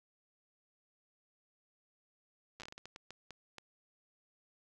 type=slowing click train; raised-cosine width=0.2 ms; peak=-30 dBFS; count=13; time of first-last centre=2.6-3.583 s; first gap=8 ms; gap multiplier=1.38; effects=none